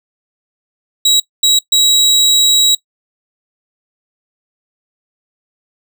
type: tone bursts at uneven times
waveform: 30% pulse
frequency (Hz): 3862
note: B7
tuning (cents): -39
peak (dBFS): -5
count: 3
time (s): 1.05-1.2 / 1.43-1.59 / 1.72-2.75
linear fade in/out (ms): 5
effects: noise-tail reverb RT60 0.1 s tail -20 dB re dry